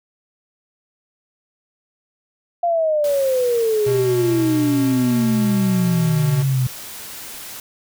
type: exponential sweep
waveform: sine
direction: down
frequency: 700 to 125 Hz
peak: -15 dBFS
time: 2.63-6.67 s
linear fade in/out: 5 ms
type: noise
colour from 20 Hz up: white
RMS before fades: -34 dBFS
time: 3.04-7.6 s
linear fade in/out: 2 ms
type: tone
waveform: square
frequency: 124.6 Hz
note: B2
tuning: 16 cents sharp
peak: -23 dBFS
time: 3.86-6.43 s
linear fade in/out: 10 ms
effects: none